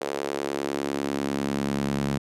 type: tone with high-pass filter sweep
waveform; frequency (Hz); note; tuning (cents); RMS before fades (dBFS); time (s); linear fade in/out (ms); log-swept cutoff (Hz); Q
sawtooth; 70.1; C#2; +20; -28; 0.01-2.18; 5; 460 to 170; 2.1
effects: low-pass 11000 Hz 12 dB/octave